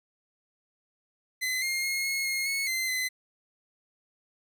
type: tone with pitch steps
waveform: sawtooth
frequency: 2033 / 2128 / 2154 / 2169 / 2148 / 2196 / 2069 / 2033 Hz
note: B6 / C7 / C7 / C#7 / C7 / C#7 / C7 / B6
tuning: +50 / +29 / +50 / -38 / +45 / -17 / -20 / +50 cents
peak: -24 dBFS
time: 1.41-3.09 s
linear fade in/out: 20 ms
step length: 210 ms
effects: none

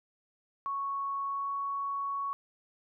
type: tone with pitch glide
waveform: sine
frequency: 1108 to 1114.4 Hz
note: C#6 to C#6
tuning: -1 to +9 cents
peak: -31 dBFS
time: 0.66-2.33 s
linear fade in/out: 0 ms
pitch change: +10 cents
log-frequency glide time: 1.25-1.53 s
effects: none

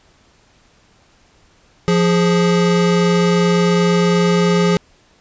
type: tone pair together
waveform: square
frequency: 174.61 / 415 Hz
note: F3 / G#4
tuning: 0 / -1 cents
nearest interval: octave + minor third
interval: 1499 cents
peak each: -14 / -17 dBFS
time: 1.88-4.77 s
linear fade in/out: 0 ms
effects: pink hiss -53 dBFS RMS until 5.2 s + resampled to 16000 Hz

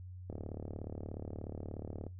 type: click train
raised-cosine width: 2 ms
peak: -29 dBFS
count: 66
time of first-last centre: 0.3-2.066 s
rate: 36.8 Hz
effects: noise-tail reverb RT60 0.2 s tail -21 dB re dry + added 91 Hz sine -45 dBFS peak until 2.19 s

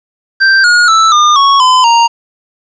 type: tone with pitch steps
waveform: square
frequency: 1568 / 1437.9 / 1318.5 / 1209.1 / 1108.7 / 1016.7 / 932.3 Hz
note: G6 / F#6 / E6 / D#6 / C#6 / B5 / A#5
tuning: 0 / -50 / 0 / -50 / 0 / +50 / 0 cents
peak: -5 dBFS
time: 0.4-2.08 s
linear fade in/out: 20 ms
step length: 240 ms
effects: resampled to 16000 Hz + 7-bit

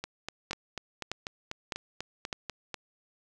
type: two click trains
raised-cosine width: 0.2 ms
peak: -15 / -18 dBFS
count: 4 / 12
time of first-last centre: 0.51-2.328 / 0.04-2.743 s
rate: 1.65 / 4.07 Hz
effects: none

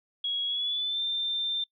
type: tone with pitch glide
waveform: sine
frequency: 3322 to 3581 Hz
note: G#7 to A7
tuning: 0 to +30 cents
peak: -27 dBFS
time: 0.24-1.64 s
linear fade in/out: 5 ms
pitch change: +130 cents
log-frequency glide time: 0.46-1.02 s
effects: noise-tail reverb RT60 0.1 s tail -22 dB re dry

